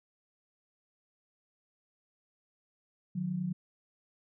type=tone pair together; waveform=sine; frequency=152.9 / 182.88 Hz; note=D#3 / F#3; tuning=-30 / -20 cents; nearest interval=minor third; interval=310 cents; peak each=-37 / -32 dBFS; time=3.15-3.53 s; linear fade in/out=10 ms; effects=none